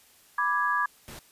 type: chord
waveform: sine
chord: G# diminished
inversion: first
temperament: equal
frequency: 987.8 / 1174.7 / 1661.2 Hz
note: B5 / D6 / G#6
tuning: 0 / 0 / 0 cents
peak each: -29 / -27 / -27 dBFS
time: 0.38-0.86 s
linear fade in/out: 5 ms
type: noise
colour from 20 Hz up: pink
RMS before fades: -43 dBFS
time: 1.08-1.19 s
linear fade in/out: 0 ms
effects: white hiss -58 dBFS RMS until 1.31 s + resampled to 32000 Hz